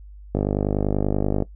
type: click train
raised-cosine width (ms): 2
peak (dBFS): -8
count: 55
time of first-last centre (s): 0.35-1.424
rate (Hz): 50.3
effects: noise-tail reverb RT60 0.1 s tail -18 dB re dry + added 50 Hz sine -39 dBFS peak until 1.55 s